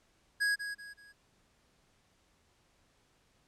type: tone with echo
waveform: square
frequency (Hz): 1656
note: G#6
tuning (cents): -5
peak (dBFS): -28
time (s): 0.4-0.56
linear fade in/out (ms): 20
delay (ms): 190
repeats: 3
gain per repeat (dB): -9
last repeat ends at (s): 1.13
effects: pink hiss -70 dBFS RMS until 3.47 s + low-pass 9000 Hz 12 dB/octave